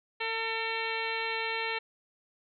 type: harmonic tone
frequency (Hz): 450.6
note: A4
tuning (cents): +41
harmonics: 1 / 2 / 3 / 4 / 5 / 6 / 7 / 8 / 9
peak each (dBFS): -38 / -37 / -42 / -38 / -36 / -38 / -43 / -47 / -42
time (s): 0.2-1.79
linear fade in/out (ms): 10
effects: none